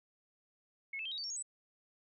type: tone with pitch steps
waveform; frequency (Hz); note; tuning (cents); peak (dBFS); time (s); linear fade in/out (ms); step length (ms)
sine; 2184 / 2627 / 3161 / 3803 / 4575 / 5503 / 6621 / 7965; C#7 / E7 / G7 / A#7 / D8 / F8 / G#8 / B8; -26 / -7 / +14 / +34 / -46 / -26 / -6 / +14; -38; 0.93-1.426; 5; 62
effects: none